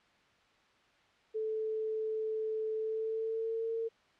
sine tone with pitch glide, 437.4 to 453.9 Hz, A4 to A#4, -10 to -46 cents, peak -32 dBFS, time 1.34-3.89 s, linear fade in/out 20 ms, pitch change +64 cents, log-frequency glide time 2.75-3.73 s, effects white hiss -66 dBFS RMS until 4.19 s + low-pass 3000 Hz 12 dB/octave

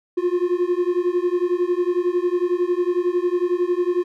triangle beating tone pair, 350 / 361 Hz, F4 / F#4, +4 / -43 cents, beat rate 11 Hz, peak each -19 dBFS, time 0.17-4.04 s, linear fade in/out 10 ms, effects none

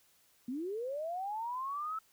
sine linear sweep, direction up, 233.1 to 1318.5 Hz, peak -35 dBFS, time 0.48-1.99 s, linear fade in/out 5 ms, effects white hiss -68 dBFS RMS until 2.12 s

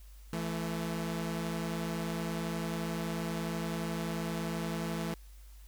sawtooth tone pair together, 166.7 / 218.6 Hz, E3 / A3, +20 / -11 cents, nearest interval perfect fourth, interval 469 cents, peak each -31 / -34 dBFS, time 0.33-5.14 s, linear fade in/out 0 ms, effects added 50 Hz sine -49 dBFS peak until 5.67 s + white hiss -63 dBFS RMS until 5.67 s

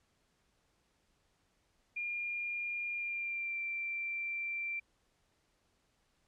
sine tone with pitch glide, 2410 to 2354 Hz, D7 to D7, +44 to +3 cents, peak -35 dBFS, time 1.96-4.8 s, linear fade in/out 10 ms, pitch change -41 cents, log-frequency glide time 2.92-3.59 s, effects pink hiss -75 dBFS RMS until 6.27 s + low-pass 9000 Hz 12 dB/octave

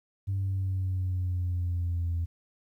sine exponential sweep, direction down, 98 to 84 Hz, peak -25 dBFS, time 0.27-2.26 s, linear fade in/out 20 ms, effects tanh soft clip ceiling -24 dBFS + 11-bit

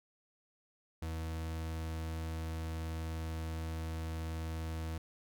40% pulse tone, 80.7 Hz, E2, 36 cents flat, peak -36 dBFS, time 1.02-4.98 s, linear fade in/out 5 ms, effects none

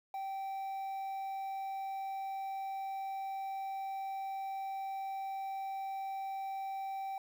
triangle tone with quantisation, 777 Hz, G5, 16 cents flat, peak -35 dBFS, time 0.14-7.18 s, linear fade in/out 2 ms, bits 10, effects none

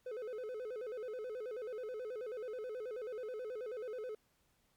triangle tone with vibrato, 465.6 Hz, A#4, 2 cents flat, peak -38 dBFS, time 0.06-4.15 s, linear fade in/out 5 ms, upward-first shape square, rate 9.3 Hz, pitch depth 140 cents each way, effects pink hiss -75 dBFS RMS until 4.76 s + MP3 96 kbps

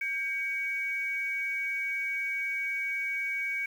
sine tone pair together, 1594 / 2254 Hz, G6 / C#7, +28 / +28 cents, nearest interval tritone, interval 600 cents, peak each -37 / -29 dBFS, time 0.01-3.66 s, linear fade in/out 5 ms, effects tanh soft clip ceiling -22 dBFS + 9-bit

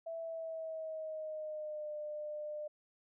sine tone with pitch glide, 659.3 to 601.1 Hz, E5 to D5, 0 to +40 cents, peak -39 dBFS, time 0.06-2.68 s, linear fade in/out 10 ms, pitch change -160 cents, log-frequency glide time 0.2-1.92 s, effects none

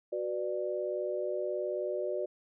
sine chord, B minor, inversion second, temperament just, 370.4 / 493.9 / 592.7 Hz, F#4 / B4 / D5, +2 / 0 / +16 cents, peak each -35 / -38 / -34 dBFS, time 0.12-2.26 s, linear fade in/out 10 ms, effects none

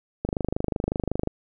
click train, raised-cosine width 2 ms, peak -11 dBFS, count 27, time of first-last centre 0.25-1.274 s, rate 25.4 Hz, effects none

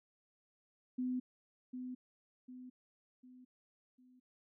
sine tone with echo, 252.6 Hz, B3, 39 cents sharp, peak -34 dBFS, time 0.98-1.2 s, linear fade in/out 10 ms, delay 750 ms, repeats 4, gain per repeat -7 dB, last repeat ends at 4.2 s, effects none

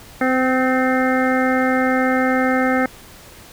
harmonic tone with a mistuned harmonic, 258.1 Hz, C4, 23 cents flat, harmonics 1 / 2 / 3 / 5 / 6 / 7 / 8, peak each -18 / -21 / -23 / -25 / -26 / -26 / -27 dBFS, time 0.21-2.86 s, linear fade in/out 2 ms, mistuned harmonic 8, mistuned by +40 cents, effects pink hiss -42 dBFS RMS until 3.52 s

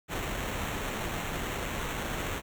pink noise with sample-and-hold, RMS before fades -34 dBFS, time 0.08-2.42 s, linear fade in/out 50 ms, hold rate 4900 Hz, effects none

